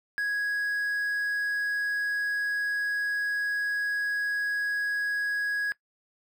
triangle tone with quantisation, 1661.2 Hz, G#6, in tune, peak -24 dBFS, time 0.18-5.72 s, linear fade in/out 0 ms, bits 9, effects noise-tail reverb RT60 0.1 s tail -20 dB re dry

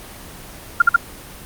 sine tone bursts, 1396.9 Hz, F6, in tune, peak -6 dBFS, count 3, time 0.8-0.962 s, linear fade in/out 5 ms, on 20 ms, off 51 ms, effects pink hiss -37 dBFS RMS until 1.45 s + Opus 24 kbps

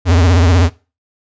square tone with vibrato, 87.2 Hz, F2, 2 cents flat, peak -8 dBFS, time 0.05-0.7 s, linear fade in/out 50 ms, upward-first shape triangle, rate 16 Hz, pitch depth 160 cents each way, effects noise-tail reverb RT60 0.3 s tail -20 dB re dry + resampled to 16000 Hz

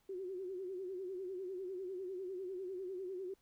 sine tone with vibrato, 373.2 Hz, F#4, 15 cents sharp, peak -40 dBFS, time 0.09-3.34 s, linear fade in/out 5 ms, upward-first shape sine, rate 10 Hz, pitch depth 86 cents each way, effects pink hiss -75 dBFS RMS until 3.41 s

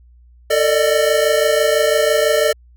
square tone cluster, 447.3 / 588 / 614 Hz, A4 / D5 / D#5, +28 / +2 / -23 cents, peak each -18 dBFS, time 0.5-2.53 s, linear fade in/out 10 ms, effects added 60 Hz sine -44 dBFS peak until 2.76 s

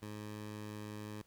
15% pulse tone, 105.8 Hz, G#2, 33 cents sharp, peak -37 dBFS, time 0.02-1.22 s, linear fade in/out 5 ms, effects pink hiss -70 dBFS RMS until 1.26 s

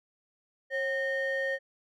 triangle ring-modulated tone, 650 Hz, E5, 24 cents flat, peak -23 dBFS, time 0.7-1.59 s, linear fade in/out 50 ms, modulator 1190 Hz, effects none

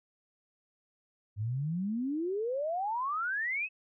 sine exponential sweep, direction up, 99.2 to 2637 Hz, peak -30 dBFS, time 1.36-3.69 s, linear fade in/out 50 ms, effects none

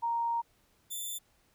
sine / 5% pulse tone pair in turn, 932.3 / 3536 Hz, A#5 / A7, 0 / +8 cents, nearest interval octave + major seventh, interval 2308 cents, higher second, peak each -28 dBFS, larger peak neither, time 0.02-0.42 / 0.9-1.19 s, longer first, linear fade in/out 20 ms, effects pink hiss -69 dBFS RMS until 1.54 s

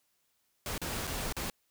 pink noise with dropouts, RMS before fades -36 dBFS, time 0.66-1.5 s, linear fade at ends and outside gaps 1 ms, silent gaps 0.779-0.816 / 1.071-1.075 / 1.325-1.366 s, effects white hiss -75 dBFS RMS until 1.7 s

